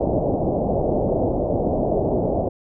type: low-pass noise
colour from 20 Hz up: white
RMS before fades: -21 dBFS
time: 0-2.49 s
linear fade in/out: 10 ms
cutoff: 710 Hz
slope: 48 dB/octave
effects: none